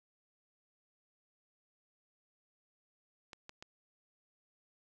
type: clicks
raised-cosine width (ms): 0.2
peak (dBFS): -30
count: 3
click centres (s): 3.332 / 3.494 / 3.625
effects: none